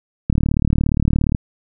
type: click train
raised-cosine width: 5 ms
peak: -4 dBFS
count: 40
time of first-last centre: 0.3-1.348 s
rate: 37.2 Hz
effects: none